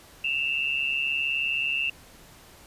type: tone pair together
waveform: sine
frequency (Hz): 2637 / 2776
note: E7 / F7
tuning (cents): 0 / -11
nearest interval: minor second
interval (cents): 89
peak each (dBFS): -27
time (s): 0.24-1.9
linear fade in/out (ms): 5
effects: pink hiss -51 dBFS RMS until 2.66 s + resampled to 32000 Hz